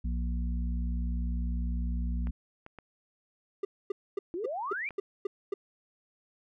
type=harmonic tone; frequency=60 Hz; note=B1; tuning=49 cents flat; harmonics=1 / 3 / 4; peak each=-29 / -39 / -41 dBFS; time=0.04-2.31 s; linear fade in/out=10 ms
type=clicks; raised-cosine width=0.5 ms; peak=-31 dBFS; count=4; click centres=2.271 / 2.664 / 2.787 / 4.907 s
type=tone bursts; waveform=triangle; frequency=398.1 Hz; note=G4; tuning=27 cents sharp; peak=-26 dBFS; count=8; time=3.63-5.54 s; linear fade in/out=5 ms; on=20 ms; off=250 ms
type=exponential sweep; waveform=sine; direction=up; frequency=323.9 to 2451 Hz; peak=-32 dBFS; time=4.34-4.89 s; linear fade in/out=0 ms
effects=none